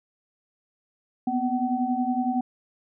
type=tone cluster; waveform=sine; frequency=242.9 / 253.7 / 757 Hz; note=B3 / B3 / F#5; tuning=-29 / +47 / +39 cents; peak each=-27 dBFS; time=1.27-2.41 s; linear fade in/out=5 ms; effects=none